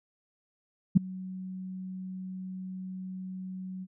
sine tone with ADSR envelope, 186.5 Hz, F#3, 14 cents sharp, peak -12 dBFS, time 0.95-3.87 s, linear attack 20 ms, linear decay 8 ms, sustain -24 dB, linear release 44 ms, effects none

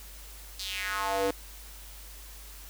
square tone with high-pass filter sweep, 98 Hz, G2, in tune, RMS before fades -31 dBFS, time 0.59-1.31 s, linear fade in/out 5 ms, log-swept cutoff 4500 to 380 Hz, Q 3.2, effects added 50 Hz sine -46 dBFS peak until 2.69 s + white hiss -49 dBFS RMS until 2.69 s

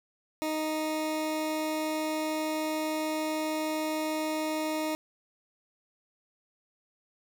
20% pulse tone, 311.1 Hz, D#4, in tune, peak -24 dBFS, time 0.42-4.95 s, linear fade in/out 0 ms, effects none

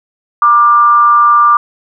sine tone with frequency modulation, 1186 Hz, D6, 17 cents sharp, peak -4 dBFS, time 0.42-1.57 s, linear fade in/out 2 ms, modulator 234 Hz, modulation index 0.37, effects none

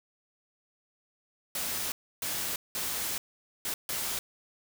white noise bursts at uneven times, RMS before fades -33 dBFS, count 5, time 1.55-1.92 / 2.22-2.56 / 2.75-3.18 / 3.65-3.74 / 3.89-4.19 s, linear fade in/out 2 ms, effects none

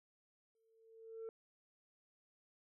sine tone with exponential growth, 450 Hz, A4, 39 cents sharp, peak -40 dBFS, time 0.55-1.29 s, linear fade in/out 1 ms, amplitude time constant 160 ms, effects tanh soft clip ceiling -42 dBFS

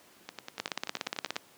two click trains, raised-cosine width 0.2 ms, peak -21 / -13 dBFS, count 12 / 14, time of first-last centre 0.29-1.358 / 0.6-1.365 s, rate 10.3 / 17 Hz, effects pink hiss -58 dBFS RMS until 1.57 s + high-pass 200 Hz 12 dB/octave

